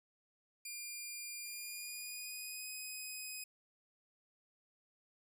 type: tone with pitch glide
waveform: 10% pulse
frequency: 2400 to 2512 Hz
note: D7 to D#7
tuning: +37 to +16 cents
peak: -35 dBFS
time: 0.65-3.44 s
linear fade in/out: 5 ms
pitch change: +79 cents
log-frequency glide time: 1.42-2.69 s
effects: none